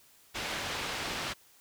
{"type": "low-pass noise", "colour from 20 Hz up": "white", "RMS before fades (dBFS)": -36, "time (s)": [0.34, 1.34], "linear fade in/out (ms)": 20, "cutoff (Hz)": 3500, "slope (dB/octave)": 12, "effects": ["white hiss -61 dBFS RMS until 1.6 s"]}